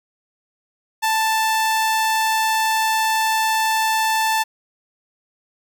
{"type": "tone", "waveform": "sawtooth", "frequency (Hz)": 882, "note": "A5", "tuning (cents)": 4, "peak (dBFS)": -13, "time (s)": [1.02, 4.44], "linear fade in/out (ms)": 20, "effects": []}